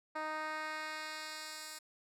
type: tone with band-pass filter sweep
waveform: 10% pulse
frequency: 310.2 Hz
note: D#4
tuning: 5 cents flat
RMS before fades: -42 dBFS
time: 0.15-1.79 s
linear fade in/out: 10 ms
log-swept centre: 970 to 8200 Hz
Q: 0.79
effects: none